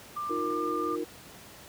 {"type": "tone with pitch glide", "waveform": "sine", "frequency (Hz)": [1188, 1199], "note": ["D6", "D6"], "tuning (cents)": [20, 36], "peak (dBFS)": -31, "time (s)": [0.16, 0.96], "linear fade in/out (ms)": 10, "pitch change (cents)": 16, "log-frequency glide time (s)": [0.39, 0.62]}
{"type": "chord", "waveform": "sine", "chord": "Eb suspended second", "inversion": "none", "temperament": "equal with one note detuned", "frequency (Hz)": [311.1, 354.3, 466.2], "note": ["Eb4", "F4", "Bb4"], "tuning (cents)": [0, 25, 0], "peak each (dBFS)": -34, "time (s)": [0.29, 1.05], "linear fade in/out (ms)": 20}
{"effects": ["pink hiss -49 dBFS RMS until 1.68 s", "high-pass 80 Hz 12 dB/octave"]}